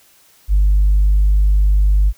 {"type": "tone", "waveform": "sine", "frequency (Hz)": 49.97, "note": "G1", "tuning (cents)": 34, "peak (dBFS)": -8, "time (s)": [0.48, 2.13], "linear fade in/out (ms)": 50, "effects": ["tanh soft clip ceiling -6 dBFS", "white hiss -51 dBFS RMS until 2.17 s"]}